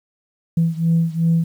sine beating tone pair, 164.6 / 167.3 Hz, E3 / E3, -2 / +26 cents, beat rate 2.7 Hz, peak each -16 / -18 dBFS, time 0.57-1.44 s, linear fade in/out 5 ms, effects tanh soft clip ceiling -9 dBFS + 8-bit

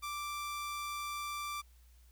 sawtooth tone, 1174.7 Hz, D6, in tune, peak -34 dBFS, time 0.02-1.62 s, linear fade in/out 20 ms, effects added 60 Hz sine -58 dBFS peak until 2.11 s + white hiss -70 dBFS RMS until 2.11 s

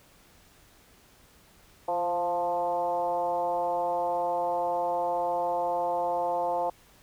sine tone with frequency modulation, 700 Hz, F5, 4 cents sharp, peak -25 dBFS, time 1.88-6.7 s, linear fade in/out 5 ms, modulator 178 Hz, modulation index 1.3, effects pink hiss -58 dBFS RMS until 7.02 s

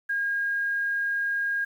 sine tone with quantisation, 1625 Hz, G#6, 38 cents flat, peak -24 dBFS, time 0.09-1.65 s, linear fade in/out 10 ms, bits 9, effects none

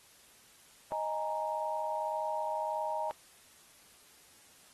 sine chord, D# suspended fourth, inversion none, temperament equal, 622.3 / 830.6 / 932.3 Hz, D#5 / G#5 / A#5, 0 / 0 / 0 cents, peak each -36 / -38 / -35 dBFS, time 0.92-3.11 s, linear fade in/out 0 ms, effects white hiss -60 dBFS RMS until 4.73 s + AAC 32 kbps

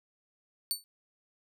20% pulse tone with exponential decay, 4500 Hz, C#8, 25 cents sharp, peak -19 dBFS, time 0.71-0.84 s, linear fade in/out 0 ms, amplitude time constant 28 ms, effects none

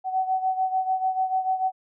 sine beating tone pair, 752 / 758.8 Hz, F#5 / F#5, +28 / +43 cents, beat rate 6.8 Hz, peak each -23 / -28 dBFS, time 0.04-1.72 s, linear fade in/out 50 ms, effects none

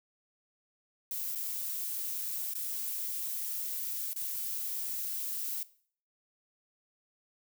violet noise with dropouts, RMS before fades -36 dBFS, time 1.11-5.63 s, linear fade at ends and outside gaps 2 ms, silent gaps 1.35-1.356 / 2.537-2.552 / 4.133-4.161 s, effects noise-tail reverb RT60 0.5 s tail -18 dB re dry

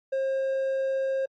sine tone with hard clipping, 535 Hz, C5, 38 cents sharp, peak -25 dBFS, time 0.12-1.26 s, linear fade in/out 10 ms, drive 3 dB, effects MP3 32 kbps

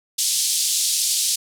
white band-pass noise, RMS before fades -21 dBFS, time 0.18-1.36 s, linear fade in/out 10 ms, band 3600 to 10000 Hz, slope 24 dB/octave, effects none

